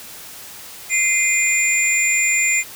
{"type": "tone cluster", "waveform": "sine", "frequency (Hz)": [2078, 2437, 7200], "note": ["C7", "D#7", "A8"], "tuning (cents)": [-12, -37, 39], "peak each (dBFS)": -19, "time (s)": [0.89, 2.64], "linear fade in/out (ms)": 50, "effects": ["white hiss -37 dBFS RMS until 2.75 s"]}